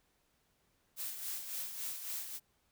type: noise with tremolo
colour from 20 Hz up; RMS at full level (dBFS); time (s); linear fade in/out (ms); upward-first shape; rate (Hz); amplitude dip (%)
blue; -39; 0.96-2.4; 50; sine; 3.6; 55
effects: pink hiss -75 dBFS RMS until 2.71 s